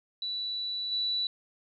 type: tone with level steps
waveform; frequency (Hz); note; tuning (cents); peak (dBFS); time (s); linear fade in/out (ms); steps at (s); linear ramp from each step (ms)
sine; 3951; B7; 0; -31 / -27; 0.22-1.27; 2; 0.91; 20
effects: none